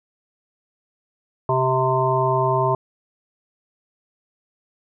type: harmonic tone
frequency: 130.1 Hz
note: C3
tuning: 9 cents flat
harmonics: 1 / 3 / 5 / 7 / 8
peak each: -23 / -23 / -23 / -23 / -23 dBFS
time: 1.49-2.75 s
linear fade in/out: 2 ms
effects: none